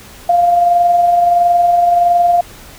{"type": "tone with amplitude modulation", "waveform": "sine", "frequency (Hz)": 698.5, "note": "F5", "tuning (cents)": 0, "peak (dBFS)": -6, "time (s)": [0.29, 2.41], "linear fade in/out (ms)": 5, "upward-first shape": "sine", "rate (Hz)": 21.5, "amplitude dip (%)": 35, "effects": ["pink hiss -37 dBFS RMS until 2.78 s"]}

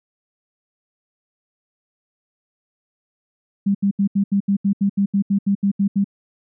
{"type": "tone bursts", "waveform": "sine", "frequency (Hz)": 198.9, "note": "G3", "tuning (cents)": 25, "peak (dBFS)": -14, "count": 15, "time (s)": [3.66, 6.044], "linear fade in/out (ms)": 10, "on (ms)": 88, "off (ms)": 76, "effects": []}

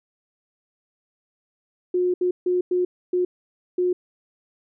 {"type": "tone bursts at uneven times", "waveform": "sine", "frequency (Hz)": 360.3, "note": "F#4", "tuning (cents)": -46, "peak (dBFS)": -18, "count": 6, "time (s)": [[1.94, 2.14], [2.21, 2.31], [2.46, 2.61], [2.71, 2.85], [3.13, 3.25], [3.78, 3.93]], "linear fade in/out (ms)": 5, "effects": []}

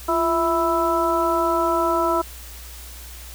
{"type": "harmonic tone with a mistuned harmonic", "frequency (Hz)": 329.6, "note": "E4", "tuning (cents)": 0, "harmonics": [1, 2, 3, 4], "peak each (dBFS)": [-23, -23, -23, -23], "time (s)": [0.08, 2.22], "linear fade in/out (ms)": 10, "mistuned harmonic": 1, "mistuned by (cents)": 71, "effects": ["added 60 Hz sine -38 dBFS peak until 3.34 s", "white hiss -41 dBFS RMS until 3.34 s"]}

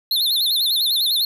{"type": "tone with vibrato", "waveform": "square", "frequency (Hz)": 3890, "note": "B7", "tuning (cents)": -27, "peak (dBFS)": -17, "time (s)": [0.11, 1.25], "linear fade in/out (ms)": 2, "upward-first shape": "sine", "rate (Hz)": 10, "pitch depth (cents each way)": 190, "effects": []}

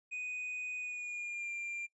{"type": "tone with pitch glide", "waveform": "triangle", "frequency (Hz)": [2489, 2383], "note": ["D#7", "D7"], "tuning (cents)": [0, 25], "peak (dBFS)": -36, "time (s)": [0.11, 1.87], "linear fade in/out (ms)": 20, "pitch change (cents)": -75, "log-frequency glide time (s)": [0.78, 1.51], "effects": ["noise-tail reverb RT60 0.1 s tail -20 dB re dry", "resampled to 22050 Hz"]}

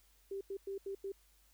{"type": "tone bursts at uneven times", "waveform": "sine", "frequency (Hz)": 392.3, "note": "G4", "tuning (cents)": 1, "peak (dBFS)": -38, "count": 5, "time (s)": [[0.31, 0.41], [0.5, 0.57], [0.67, 0.78], [0.86, 0.95], [1.04, 1.12]], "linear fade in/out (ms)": 5, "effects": ["added 50 Hz sine -68 dBFS peak until 1.53 s", "white hiss -70 dBFS RMS until 1.53 s"]}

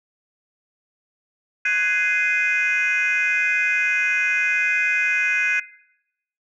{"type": "chord", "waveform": "sine", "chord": "Ab dominant seventh", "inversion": "third", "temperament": "just", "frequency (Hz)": [1495.1, 1661.2, 2077, 2492], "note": ["Gb6", "Ab6", "C7", "Eb7"], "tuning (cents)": [18, 0, -13, 2], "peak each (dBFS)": [-23, -23, -24, -20], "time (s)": [1.65, 5.6], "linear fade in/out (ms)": 5, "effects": ["noise-tail reverb RT60 0.8 s tail -20 dB re dry", "tanh soft clip ceiling -12 dBFS"]}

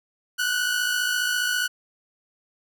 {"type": "tone pair together", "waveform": "sawtooth", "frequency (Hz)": [1463.2, 1518], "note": ["F#6", "F#6"], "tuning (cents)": [-20, 44], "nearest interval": "minor second", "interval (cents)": 64, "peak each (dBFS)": [-20, -24], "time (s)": [0.38, 1.68], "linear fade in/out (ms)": 20, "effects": []}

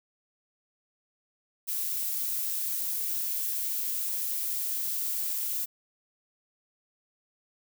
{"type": "noise", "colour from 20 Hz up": "violet", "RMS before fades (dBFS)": -31, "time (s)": [1.67, 5.66], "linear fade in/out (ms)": 20, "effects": []}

